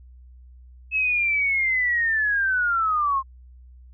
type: linear sweep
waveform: sine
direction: down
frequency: 2600 to 1051 Hz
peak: -19 dBFS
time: 0.91-3.23 s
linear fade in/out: 50 ms
effects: added 62 Hz sine -44 dBFS peak until 3.93 s